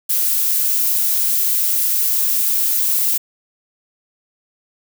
violet noise, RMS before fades -17 dBFS, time 0.09-3.18 s, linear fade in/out 10 ms, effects none

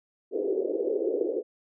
pink band-pass noise, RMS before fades -28 dBFS, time 0.31-1.43 s, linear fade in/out 50 ms, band 350 to 490 Hz, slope 48 dB/octave, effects none

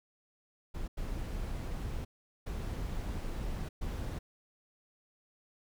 brown noise bursts at uneven times, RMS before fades -37 dBFS, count 4, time 0.74-0.88 / 0.97-2.05 / 2.46-3.69 / 3.81-4.19 s, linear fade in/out 10 ms, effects none

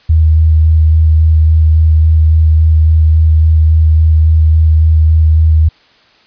sine tone with vibrato, 79.1 Hz, D#2, 29 cents sharp, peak -4 dBFS, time 0.09-5.69 s, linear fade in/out 10 ms, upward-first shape square, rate 3.6 Hz, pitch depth 11 cents each way, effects white hiss -47 dBFS RMS until 6.26 s + resampled to 11025 Hz

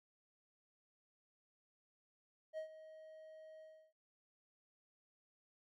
triangle tone with ADSR envelope, 630 Hz, D#5, 21 cents sharp, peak -38 dBFS, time 2.53-3.93 s, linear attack 47 ms, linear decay 100 ms, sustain -14 dB, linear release 320 ms, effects none

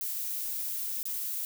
violet noise with dropouts, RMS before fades -34 dBFS, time 0.01-1.45 s, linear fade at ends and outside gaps 1 ms, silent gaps 1.03-1.054 s, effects none

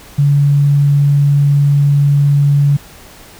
sine tone, 142.8 Hz, D3, 48 cents flat, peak -7 dBFS, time 0.18-2.77 s, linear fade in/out 10 ms, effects pink hiss -38 dBFS RMS until 3.39 s

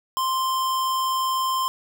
square tone, 1046 Hz, C6, 1 cent flat, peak -22 dBFS, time 0.17-1.68 s, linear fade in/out 0 ms, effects none

